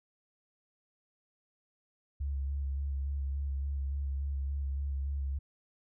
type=tone with vibrato; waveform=sine; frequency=69.3 Hz; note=C#2; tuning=in tune; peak=-31 dBFS; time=2.2-5.39 s; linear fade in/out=10 ms; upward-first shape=square; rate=3.5 Hz; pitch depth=23 cents each way; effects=none